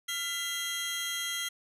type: tone cluster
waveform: sawtooth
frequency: 1389 / 2007 / 3236 Hz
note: F6 / B6 / G#7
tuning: -10 / +27 / -46 cents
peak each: -37 / -33 / -31 dBFS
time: 0.08-1.49 s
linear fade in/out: 10 ms
effects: resampled to 32000 Hz